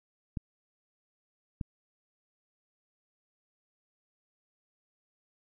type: clicks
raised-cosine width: 5 ms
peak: -21 dBFS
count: 2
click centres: 0.372 / 1.612 s
effects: none